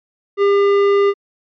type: tone with tanh clipping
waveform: sine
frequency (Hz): 401.2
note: G4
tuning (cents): +40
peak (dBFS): -12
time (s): 0.37-1.14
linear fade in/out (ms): 50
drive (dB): 13
effects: MP3 96 kbps